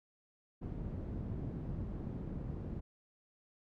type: low-pass noise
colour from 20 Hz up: white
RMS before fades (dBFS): -41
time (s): 0.61-2.81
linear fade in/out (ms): 20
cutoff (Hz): 170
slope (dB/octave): 12
effects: none